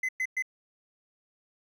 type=tone bursts; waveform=triangle; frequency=2038 Hz; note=C7; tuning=46 cents flat; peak=-25 dBFS; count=3; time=0.03-0.424 s; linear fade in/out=5 ms; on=58 ms; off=110 ms; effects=none